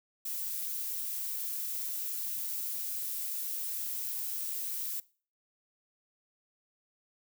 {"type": "noise", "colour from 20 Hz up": "violet", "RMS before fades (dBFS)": -36, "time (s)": [0.25, 5], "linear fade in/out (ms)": 5, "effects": ["noise-tail reverb RT60 0.4 s tail -21 dB re dry"]}